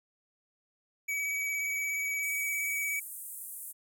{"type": "tone with vibrato", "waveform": "square", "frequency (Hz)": 2276, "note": "C#7", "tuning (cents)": 45, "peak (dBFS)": -31, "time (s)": [1.08, 3], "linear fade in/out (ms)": 10, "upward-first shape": "square", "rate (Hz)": 17, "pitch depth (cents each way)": 14}
{"type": "band-pass noise", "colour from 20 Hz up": "pink", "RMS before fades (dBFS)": -43, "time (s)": [2.22, 3.73], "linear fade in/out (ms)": 20, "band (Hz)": [8500, 16000], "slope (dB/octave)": 48}
{"effects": []}